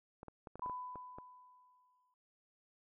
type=clicks; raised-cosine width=1 ms; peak=-34 dBFS; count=9; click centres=0.231 / 0.283 / 0.472 / 0.556 / 0.595 / 0.661 / 0.697 / 0.957 / 1.185 s
type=tone with exponential decay; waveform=sine; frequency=999 Hz; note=B5; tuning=20 cents sharp; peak=-37 dBFS; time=0.62-2.14 s; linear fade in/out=2 ms; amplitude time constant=330 ms
effects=none